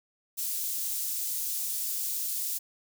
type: high-pass noise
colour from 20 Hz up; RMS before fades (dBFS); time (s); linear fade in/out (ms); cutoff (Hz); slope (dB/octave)
white; -32; 0.37-2.59; 20; 6200; 12
effects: none